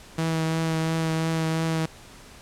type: tone with vibrato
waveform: sawtooth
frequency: 161.6 Hz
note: E3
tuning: 34 cents flat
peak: -19 dBFS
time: 0.18-1.86 s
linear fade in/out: 5 ms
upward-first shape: triangle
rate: 2.9 Hz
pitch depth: 17 cents each way
effects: pink hiss -47 dBFS RMS until 2.41 s + low-pass 10000 Hz 12 dB/octave